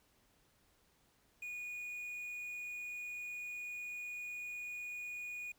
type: tone with quantisation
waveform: triangle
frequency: 2456 Hz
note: D#7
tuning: 23 cents flat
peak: -40 dBFS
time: 1.42-5.52 s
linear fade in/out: 5 ms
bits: 10
effects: pink hiss -72 dBFS RMS until 5.58 s